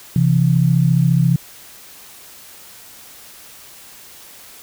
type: tone pair together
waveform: sine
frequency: 132.7 / 167.19 Hz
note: C3 / E3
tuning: +25 / +25 cents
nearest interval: major third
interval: 400 cents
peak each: -14 dBFS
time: 0.16-1.36 s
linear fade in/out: 2 ms
effects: white hiss -41 dBFS RMS until 4.62 s